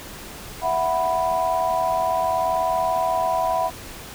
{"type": "chord", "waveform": "sine", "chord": "E suspended second", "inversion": "none", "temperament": "equal", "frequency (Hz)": [659.3, 740, 987.8], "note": ["E5", "F#5", "B5"], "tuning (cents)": [0, 0, 0], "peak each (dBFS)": -23, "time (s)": [0.61, 3.71], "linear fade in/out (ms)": 50, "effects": ["tanh soft clip ceiling -9 dBFS", "pink hiss -38 dBFS RMS until 4.14 s"]}